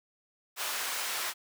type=high-pass noise; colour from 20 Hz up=pink; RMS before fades=-34 dBFS; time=0.56-1.34 s; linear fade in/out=50 ms; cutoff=990 Hz; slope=12 dB/octave; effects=none